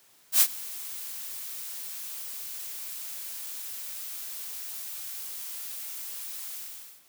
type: noise with ADSR envelope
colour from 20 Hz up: blue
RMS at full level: -17 dBFS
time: 0.32-7.04 s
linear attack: 87 ms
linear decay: 62 ms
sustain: -21 dB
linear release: 500 ms
effects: white hiss -60 dBFS RMS until 7.08 s + high-pass 80 Hz 12 dB/octave